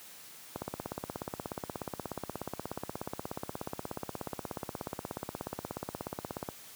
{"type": "click train", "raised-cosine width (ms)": 1, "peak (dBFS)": -21, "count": 100, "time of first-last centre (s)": [0.56, 6.488], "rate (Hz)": 16.7, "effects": ["white hiss -51 dBFS RMS until 6.75 s", "high-pass 80 Hz 12 dB/octave"]}